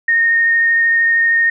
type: tone with vibrato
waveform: sine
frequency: 1844 Hz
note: A#6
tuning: 19 cents flat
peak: -10 dBFS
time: 0.08-1.5 s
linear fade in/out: 5 ms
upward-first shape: sine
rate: 13 Hz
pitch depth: 10 cents each way
effects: none